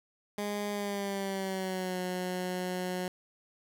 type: tone with pitch glide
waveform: 15% pulse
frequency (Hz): 205.7 to 182.2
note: G#3 to F#3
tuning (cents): -16 to -26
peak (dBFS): -26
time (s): 0.38-3.08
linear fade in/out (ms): 2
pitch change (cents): -210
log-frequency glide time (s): 0.71-1.99
effects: none